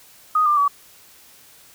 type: tone with pitch steps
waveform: sine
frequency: 1244.5 / 1191.7 / 1141.2 Hz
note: D#6 / D6 / C#6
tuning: 0 / +25 / +50 cents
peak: -14 dBFS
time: 0.35-0.68 s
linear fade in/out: 5 ms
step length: 110 ms
effects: white hiss -49 dBFS RMS until 1.74 s